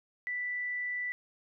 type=tone; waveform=sine; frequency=1975.5 Hz; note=B6; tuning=in tune; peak=-32 dBFS; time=0.27-1.12 s; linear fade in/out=0 ms; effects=none